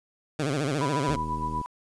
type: tone with vibrato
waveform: 15% pulse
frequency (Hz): 142.9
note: D3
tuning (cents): -47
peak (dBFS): -19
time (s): 0.39-1.16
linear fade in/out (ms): 5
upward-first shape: sine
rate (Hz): 14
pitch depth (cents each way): 160
type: tone with tremolo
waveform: sine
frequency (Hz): 987.8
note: B5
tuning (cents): 0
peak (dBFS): -26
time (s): 0.81-1.66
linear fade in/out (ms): 0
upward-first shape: sine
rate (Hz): 8.2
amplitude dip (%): 65
type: click train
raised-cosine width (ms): 3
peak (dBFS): -23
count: 42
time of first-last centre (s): 1.09-1.614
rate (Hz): 78.3
effects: resampled to 22050 Hz + 9-bit